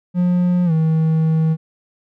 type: tone with pitch glide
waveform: triangle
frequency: 178.2 to 159.68 Hz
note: F3 to D#3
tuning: +35 to +45 cents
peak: -11 dBFS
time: 0.14-1.57 s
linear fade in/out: 50 ms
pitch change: -190 cents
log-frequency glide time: 0.65-0.72 s
effects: none